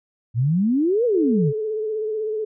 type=exponential two-way sweep; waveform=sine; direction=up then down; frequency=110 to 503 to 128.7 Hz; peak=-16 dBFS; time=0.34-1.53 s; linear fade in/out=50 ms; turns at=1.05 s
type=tone with vibrato; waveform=sine; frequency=432.4 Hz; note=A4; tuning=30 cents flat; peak=-22 dBFS; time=1.14-2.45 s; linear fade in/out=10 ms; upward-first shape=sine; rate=16 Hz; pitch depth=36 cents each way
effects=none